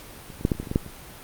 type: clicks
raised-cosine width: 3 ms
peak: -26 / -23 / -6 / -8 / -28 / -16 / -25 / -23 / -15 / -6 / -24 dBFS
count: 11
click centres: 0.302 / 0.411 / 0.451 / 0.518 / 0.551 / 0.6 / 0.63 / 0.672 / 0.714 / 0.759 / 0.863 s
effects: pink hiss -43 dBFS RMS until 1.23 s + Opus 48 kbps